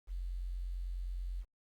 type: tone with quantisation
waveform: sine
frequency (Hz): 44.63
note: F1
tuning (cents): +38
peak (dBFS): -36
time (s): 0.07-1.45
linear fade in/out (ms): 50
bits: 11
effects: Opus 48 kbps